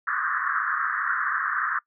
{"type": "band-pass noise", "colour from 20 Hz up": "pink", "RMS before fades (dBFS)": -26, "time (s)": [0.07, 1.79], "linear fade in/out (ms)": 5, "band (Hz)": [1100, 1800], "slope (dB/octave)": 96, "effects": ["noise-tail reverb RT60 0.1 s tail -22 dB re dry"]}